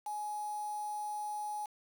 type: tone with quantisation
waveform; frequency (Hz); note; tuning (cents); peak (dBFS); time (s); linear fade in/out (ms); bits
sine; 840; G#5; +19; -36; 0.06-1.66; 5; 8
effects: none